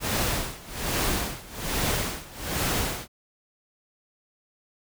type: noise with tremolo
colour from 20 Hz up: pink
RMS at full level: -25 dBFS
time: 0-3.08 s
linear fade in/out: 50 ms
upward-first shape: sine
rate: 1.2 Hz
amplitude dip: 90%
effects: none